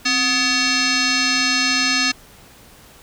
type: tone with frequency modulation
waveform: sine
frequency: 1256 Hz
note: D#6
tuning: 16 cents sharp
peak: -15 dBFS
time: 0.05-2.12 s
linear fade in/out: 10 ms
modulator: 993 Hz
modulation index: 4.8
effects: pink hiss -46 dBFS RMS until 3.02 s